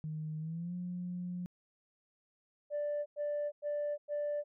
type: tone with pitch glide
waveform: sine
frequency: 155.3 to 178.39 Hz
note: D#3 to F3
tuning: -3 to +37 cents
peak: -36 dBFS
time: 0.04-1.46 s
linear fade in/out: 0 ms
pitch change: +240 cents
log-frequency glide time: 0.39-0.74 s
type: tone bursts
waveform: sine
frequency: 587.3 Hz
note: D5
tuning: in tune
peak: -31 dBFS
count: 4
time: 2.7-4.44 s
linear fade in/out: 50 ms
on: 360 ms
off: 100 ms
effects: tanh soft clip ceiling -30 dBFS